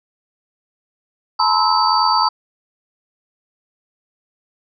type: tone cluster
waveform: sine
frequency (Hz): 868 / 957 / 1040 / 1301 / 4622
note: A5 / A#5 / C6 / E6 / D8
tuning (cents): -24 / +45 / -11 / -23 / -28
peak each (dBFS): -19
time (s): 1.39-2.29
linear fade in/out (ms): 10
effects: none